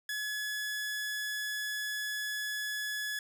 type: tone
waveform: sawtooth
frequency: 1700 Hz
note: G#6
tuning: 40 cents sharp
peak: -30 dBFS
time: 0.09-3.19 s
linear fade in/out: 2 ms
effects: none